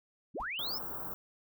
sine linear sweep, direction up, 111.6 to 5530 Hz, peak -35 dBFS, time 0.34-0.79 s, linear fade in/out 20 ms
brown noise with exponential decay, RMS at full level -45 dBFS, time 0.4-0.56 s, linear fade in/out 1 ms, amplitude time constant 33 ms
white band-stop noise, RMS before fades -40 dBFS, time 0.59-1.14 s, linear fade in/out 0 ms, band 1400 to 16000 Hz, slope 48 dB/octave
effects none

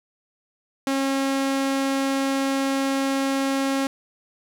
sawtooth tone, 271.6 Hz, C#4, 35 cents flat, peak -17 dBFS, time 0.87-3.87 s, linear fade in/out 2 ms, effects low-pass 11000 Hz 12 dB/octave + 8-bit

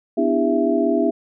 sine tone cluster, 249.7 / 295.4 / 331.3 / 401.6 / 665 Hz, B3 / D4 / E4 / G4 / E5, +19 / +10 / +9 / +42 / +15 cents, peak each -22 dBFS, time 0.17-1.11 s, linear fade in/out 10 ms, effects none

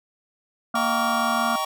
harmonic tone, 233.1 Hz, A#3, in tune, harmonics 1 / 3 / 5 / 6, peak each -28 / -28 / -28 / -28 dBFS, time 0.74-1.56 s, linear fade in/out 5 ms
square chord, Eb dominant seventh, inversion none, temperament just, 622.3 / 777.8 / 933.4 / 1120.1 Hz, Eb5 / G5 / Bb5 / Db6, 0 / -14 / +2 / +18 cents, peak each -33 / -30 / -33 / -27 dBFS, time 0.75-1.65 s, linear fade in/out 5 ms
effects none

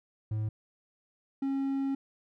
triangle tone pair in turn, 108.1 / 272.4 Hz, A2 / C#4, -30 / -30 cents, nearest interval octave + major third, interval 1600 cents, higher second, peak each -27 / -26 dBFS, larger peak second, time 0.31-0.49 / 1.42-1.95 s, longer second, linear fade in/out 5 ms, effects none

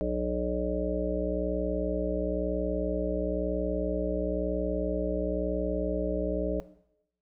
harmonic tone, 61 Hz, B1, 21 cents flat, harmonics 1 / 3 / 5 / 7 / 9 / 10, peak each -34 / -34 / -34 / -34 / -34 / -34 dBFS, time 0.01-6.6 s, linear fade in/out 0 ms, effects noise-tail reverb RT60 0.8 s tail -17 dB re dry

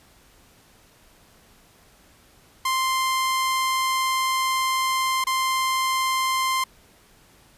sawtooth tone with dropouts, 1047 Hz, C6, 1 cent sharp, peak -17 dBFS, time 2.65-6.64 s, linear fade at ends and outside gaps 5 ms, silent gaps 5.241-5.268 s, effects pink hiss -55 dBFS RMS until 7.57 s + resampled to 32000 Hz

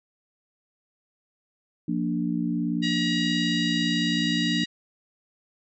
sine chord, Bb major, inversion second, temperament equal, 174.61 / 233.1 / 293.7 Hz, F3 / Bb3 / D4, 0 / 0 / 0 cents, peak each -28 dBFS, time 1.88-4.64 s, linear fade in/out 5 ms
harmonic tone, 954 Hz, A#5, 40 cents sharp, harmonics 2 / 3 / 4 / 5 / 6 / 7 / 8, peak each -31 / -32 / -30 / -36 / -45 / -47 / -47 dBFS, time 2.82-4.66 s, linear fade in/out 20 ms
effects none

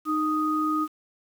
sine tone pair together, 308.4 / 1244.5 Hz, D#4 / D#6, -15 / 0 cents, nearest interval 2 octaves, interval 2415 cents, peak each -25 dBFS, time 0.05-0.88 s, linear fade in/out 50 ms, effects 8-bit

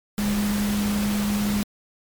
sine tone in noise, 206.1 Hz, G#3, 13 cents flat, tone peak -21 dBFS, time 0.18-1.63 s, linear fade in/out 0 ms, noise pink, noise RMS -30 dBFS, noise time 0.18-1.63 s, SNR +6 dB, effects MP3 96 kbps

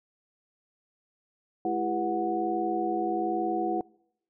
sine tone cluster, 213.8 / 335.5 / 396.6 / 488.1 / 736 Hz, A3 / E4 / G4 / B4 / F#5, -49 / +31 / +20 / -20 / -9 cents, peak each -37 / -29 / -35 / -38 / -29 dBFS, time 1.65-3.81 s, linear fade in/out 2 ms, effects noise-tail reverb RT60 0.8 s tail -26 dB re dry

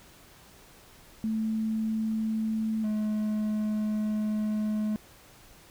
sine / triangle tone pair in turn, 220 / 213.5 Hz, A3 / G#3, 0 / +48 cents, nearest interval minor second, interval 52 cents, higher first, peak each -26 / -24 dBFS, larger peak second, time 1.24-2.84 / 2.84-4.96 s, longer second, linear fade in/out 0 ms, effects pink hiss -54 dBFS RMS until 5.7 s

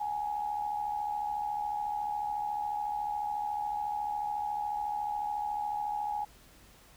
sine tone with amplitude modulation, 834 Hz, G#5, 7 cents sharp, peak -28 dBFS, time 0-6.25 s, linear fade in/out 10 ms, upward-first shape sine, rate 74 Hz, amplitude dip 60%, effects added 50 Hz sine -61 dBFS peak until 6.96 s + pink hiss -58 dBFS RMS until 6.96 s

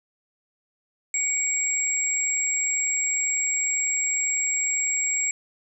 sine tone pair together, 2244 / 7614 Hz, C#7 / A#8, +21 / +36 cents, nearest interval octave + major sixth, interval 2115 cents, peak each -28 / -23 dBFS, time 1.14-5.31 s, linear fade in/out 2 ms, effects none

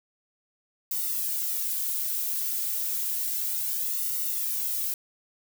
violet noise with flanger, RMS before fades -29 dBFS, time 0.91-4.94 s, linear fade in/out 2 ms, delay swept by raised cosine 1.2 to 3.2 ms, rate 0.31 Hz, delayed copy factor -0.75, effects none

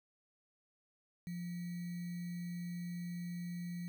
sine tone with sample-and-hold, 174.61 Hz, F3, in tune, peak -39 dBFS, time 1.27-3.88 s, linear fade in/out 0 ms, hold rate 2100 Hz, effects none

